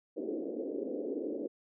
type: band-pass noise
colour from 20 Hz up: pink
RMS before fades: -37 dBFS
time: 0.16-1.48 s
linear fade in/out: 20 ms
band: 260 to 520 Hz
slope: 48 dB/octave
effects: none